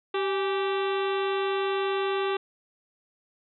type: harmonic tone with a mistuned harmonic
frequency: 388.8 Hz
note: G4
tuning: 14 cents flat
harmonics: 1 / 2 / 3 / 4 / 5 / 6 / 7 / 8 / 9 / 10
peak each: -26 / -34 / -33 / -39 / -41 / -44 / -39 / -45 / -41 / -47 dBFS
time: 0.14-2.37 s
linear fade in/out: 5 ms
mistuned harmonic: 2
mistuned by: +80 cents
effects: none